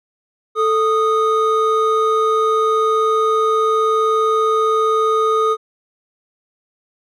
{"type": "tone pair together", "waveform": "triangle", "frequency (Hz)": [440.1, 1239.4], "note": ["A4", "D#6"], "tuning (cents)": [0, -7], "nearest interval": "octave + tritone", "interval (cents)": 1793, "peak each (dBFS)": -14, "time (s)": [0.55, 5.57], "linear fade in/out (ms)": 50, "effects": []}